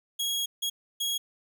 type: tone bursts at uneven times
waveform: sawtooth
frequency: 3308 Hz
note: G#7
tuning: 8 cents flat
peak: -24 dBFS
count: 3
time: 0.19-0.46 / 0.62-0.7 / 1-1.18 s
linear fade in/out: 10 ms
effects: none